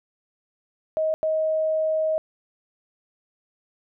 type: tone bursts at uneven times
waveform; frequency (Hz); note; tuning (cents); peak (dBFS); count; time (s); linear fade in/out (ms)
sine; 630; D#5; +21; -20; 2; 0.97-1.14 / 1.23-2.18; 0
effects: none